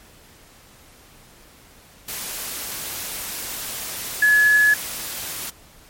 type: tone in noise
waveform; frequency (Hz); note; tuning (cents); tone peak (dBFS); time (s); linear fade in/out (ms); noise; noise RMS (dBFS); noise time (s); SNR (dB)
sine; 1700; G#6; +40; -12; 4.22-4.74; 5; white; -30; 2.08-5.5; +15
effects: pink hiss -49 dBFS RMS until 5.89 s + MP3 64 kbps